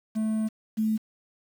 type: tone pair in turn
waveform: triangle / sine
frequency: 218.3 / 218.3 Hz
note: A3 / A3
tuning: -13 / -13 cents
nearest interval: unison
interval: 0 cents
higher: neither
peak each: -22 dBFS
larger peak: neither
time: 0.15-0.49 / 0.77-0.98 s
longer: first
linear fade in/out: 20 ms
effects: 8-bit